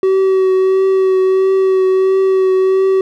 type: tone with vibrato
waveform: triangle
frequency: 379.6 Hz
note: F#4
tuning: 44 cents sharp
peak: -7 dBFS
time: 0.03-3.01 s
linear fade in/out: 2 ms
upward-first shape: triangle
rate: 1.5 Hz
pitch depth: 20 cents each way
effects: none